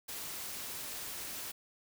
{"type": "noise", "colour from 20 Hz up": "white", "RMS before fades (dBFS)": -42, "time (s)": [0.08, 1.52], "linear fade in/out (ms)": 10, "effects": []}